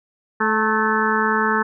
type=harmonic tone with a mistuned harmonic; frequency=217.4 Hz; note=A3; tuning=21 cents flat; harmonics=1 / 2 / 4 / 5 / 6 / 7 / 8; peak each=-24 / -24 / -24 / -24 / -24 / -24 / -24 dBFS; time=0.4-1.63 s; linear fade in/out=10 ms; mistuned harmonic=4; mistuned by=+36 cents; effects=none